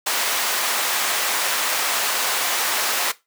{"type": "high-pass noise", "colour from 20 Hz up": "pink", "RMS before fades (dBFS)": -22, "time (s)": [0.06, 3.12], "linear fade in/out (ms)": 10, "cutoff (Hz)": 820, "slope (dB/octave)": 12, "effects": ["noise-tail reverb RT60 0.2 s tail -17 dB re dry"]}